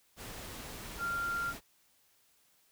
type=tone in noise; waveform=sine; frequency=1388 Hz; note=F6; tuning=11 cents flat; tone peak=-32 dBFS; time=0.98-1.54 s; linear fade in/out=50 ms; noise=pink; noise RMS=-45 dBFS; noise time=0.16-1.61 s; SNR=+10 dB; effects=white hiss -69 dBFS RMS until 2.71 s